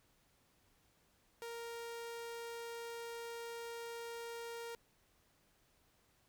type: tone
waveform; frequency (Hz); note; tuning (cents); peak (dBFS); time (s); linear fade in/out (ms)
sawtooth; 466.2; A#4; 0; -40; 1.42-4.75; 0
effects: pink hiss -73 dBFS RMS until 6.28 s

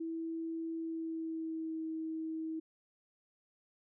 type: tone with pitch glide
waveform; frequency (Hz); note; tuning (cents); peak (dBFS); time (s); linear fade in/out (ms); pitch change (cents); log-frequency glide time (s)
sine; 327.4 to 319.9; E4 to D#4; -12 to +48; -36; 0-2.6; 10; -40; 0.75-1.85
effects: none

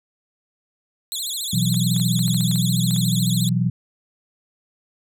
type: tone with vibrato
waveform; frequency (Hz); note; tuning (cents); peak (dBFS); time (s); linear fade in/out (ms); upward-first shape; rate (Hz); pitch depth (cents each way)
20% pulse; 3753; A#7; +11; -19; 1.12-3.49; 0; sine; 14; 210
type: chord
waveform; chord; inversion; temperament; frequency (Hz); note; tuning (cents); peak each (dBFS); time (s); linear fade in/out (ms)
sine; B suspended fourth; none; just; 123.47 / 164.63 / 185.21; B2 / E3 / F#3; 0 / -2 / +2; -21 / -22 / -22; 1.53-3.7; 5
type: clicks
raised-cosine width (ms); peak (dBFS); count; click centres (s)
0.3; -23; 11; 1.743 / 1.964 / 1.999 / 2.192 / 2.28 / 2.345 / 2.408 / 2.514 / 2.558 / 2.909 / 2.963
effects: none

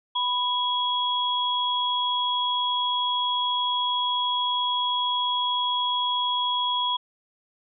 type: tone pair together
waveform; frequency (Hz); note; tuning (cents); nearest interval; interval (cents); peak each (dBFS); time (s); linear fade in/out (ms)
sine; 987.8 / 3323; B5 / G#7; 0 / 0; octave + major sixth; 2100; -25; 0.15-6.97; 10
effects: none

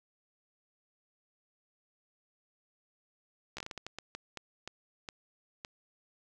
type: slowing click train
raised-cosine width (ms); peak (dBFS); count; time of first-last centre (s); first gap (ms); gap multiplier
0.2; -23; 14; 3.57-5.649; 14; 1.36
effects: none

